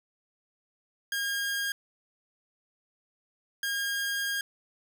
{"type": "tone bursts at uneven times", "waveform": "sawtooth", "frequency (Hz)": 1621, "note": "G#6", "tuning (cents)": -42, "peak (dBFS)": -25, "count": 2, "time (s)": [[1.12, 1.72], [3.63, 4.41]], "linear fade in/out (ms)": 2, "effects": []}